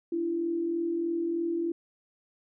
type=tone pair together; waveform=sine; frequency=294.1 / 337.3 Hz; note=D4 / E4; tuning=+3 / +40 cents; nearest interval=major second; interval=237 cents; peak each=-37 / -27 dBFS; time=0.12-1.72 s; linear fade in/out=5 ms; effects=none